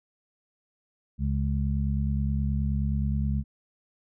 harmonic tone, 69.5 Hz, C#2, 5 cents sharp, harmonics 1 / 2 / 3, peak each -26 / -29 / -31 dBFS, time 1.18-3.44 s, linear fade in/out 50 ms, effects none

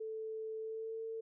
sine tone with pitch glide, 440 to 448.7 Hz, A4 to A4, 0 to +34 cents, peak -39 dBFS, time 0-1.21 s, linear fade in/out 10 ms, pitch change +34 cents, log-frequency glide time 0.59-0.99 s, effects none

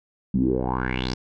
10% pulse tone with low-pass filter sweep, 63.1 Hz, B1, 38 cents sharp, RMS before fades -24 dBFS, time 0.34-1.14 s, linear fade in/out 5 ms, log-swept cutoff 190 to 5400 Hz, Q 6, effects none

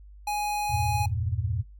square tone, 832 Hz, G#5, 3 cents sharp, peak -27 dBFS, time 0.27-1.06 s, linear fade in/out 5 ms
sine chord, E diminished, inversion none, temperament equal, 82.41 / 98 / 116.54 Hz, E2 / G2 / Bb2, 0 / 0 / 0 cents, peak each -30 dBFS, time 0.69-1.63 s, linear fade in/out 20 ms
effects noise-tail reverb RT60 0.2 s tail -21 dB re dry + added 50 Hz sine -45 dBFS peak until 1.79 s

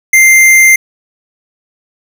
square tone, 2093 Hz, C7, in tune, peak -3 dBFS, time 0.13-0.76 s, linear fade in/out 5 ms, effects none

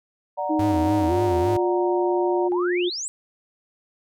sine chord, D augmented, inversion none, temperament equal, 587.3 / 740 / 932.3 Hz, D5 / F#5 / A#5, 0 / 0 / 0 cents, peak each -28 dBFS, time 0.37-2.49 s, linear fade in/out 20 ms
sine tone with pitch glide, 311.1 to 355.3 Hz, D#4 to F4, 0 to +30 cents, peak -20 dBFS, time 0.49-2.9 s, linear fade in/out 20 ms, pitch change +230 cents, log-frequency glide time 1.07-1.12 s
45% pulse tone with vibrato, 92.5 Hz, F#2, in tune, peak -25 dBFS, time 0.59-1.57 s, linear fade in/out 5 ms, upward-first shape sine, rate 3.5 Hz, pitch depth 210 cents each way
sine exponential sweep, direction up, 790 to 8230 Hz, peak -27 dBFS, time 2.52-3.08 s, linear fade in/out 0 ms
effects none

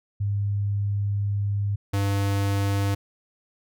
sine / square tone pair in turn, 101.3 / 99.56 Hz, G#2 / G2, -43 / +27 cents, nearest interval unison, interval 30 cents, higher first, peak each -22 dBFS, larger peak neither, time 0.2-1.76 / 1.93-2.95 s, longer first, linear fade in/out 10 ms, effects none

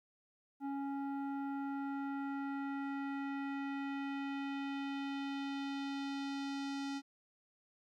square tone with low-pass filter sweep, 277.1 Hz, C#4, 1 cent flat, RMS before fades -40 dBFS, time 0.6-7.02 s, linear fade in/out 50 ms, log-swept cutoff 920 to 5400 Hz, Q 1.5, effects 13-bit

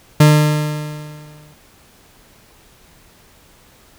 40% pulse tone with exponential decay, 150.7 Hz, D3, 45 cents sharp, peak -4 dBFS, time 0.2-1.54 s, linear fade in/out 5 ms, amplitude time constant 290 ms, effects pink hiss -49 dBFS RMS until 3.98 s

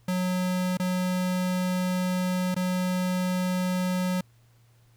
square tone with dropouts, 182.7 Hz, F#3, 22 cents flat, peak -25 dBFS, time 0.08-4.21 s, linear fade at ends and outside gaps 5 ms, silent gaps 0.772-0.797 / 2.545-2.563 s, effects added 117 Hz sine -57 dBFS peak until 4.96 s + pink hiss -66 dBFS RMS until 4.96 s

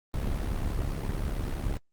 brown noise with amplitude modulation, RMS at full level -27 dBFS, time 0.14-1.77 s, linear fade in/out 0 ms, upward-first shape sine, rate 69.5 Hz, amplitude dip 60%, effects noise-tail reverb RT60 0.1 s tail -25 dB re dry + Opus 24 kbps

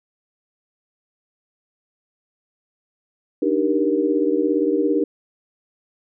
sine chord, Eb major seventh, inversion third, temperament equal with one note detuned, 293.7 / 311.1 / 392 / 471.9 Hz, D4 / Eb4 / G4 / Bb4, 0 / 0 / 0 / +21 cents, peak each -22 dBFS, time 3.42-5.04 s, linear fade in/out 5 ms, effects none

